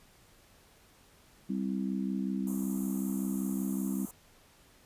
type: harmonic tone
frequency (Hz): 65.3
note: C2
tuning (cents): -3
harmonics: 3 / 4 / 5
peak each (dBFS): -32 / -35 / -40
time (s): 1.49-4.06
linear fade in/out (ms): 10
type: band-stop noise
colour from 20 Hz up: white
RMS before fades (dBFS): -45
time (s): 2.47-4.11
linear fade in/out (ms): 2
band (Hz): 1300 to 6400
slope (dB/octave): 96
effects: pink hiss -61 dBFS RMS until 4.85 s + resampled to 32000 Hz

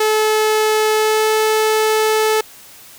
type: tone with pitch glide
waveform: sawtooth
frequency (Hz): 431.9 to 434.9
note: A4 to A4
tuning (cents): -32 to -20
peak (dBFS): -9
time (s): 0-2.41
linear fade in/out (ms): 5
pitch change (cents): +12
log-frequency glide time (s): 0.94-1.29
effects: white hiss -41 dBFS RMS until 2.98 s

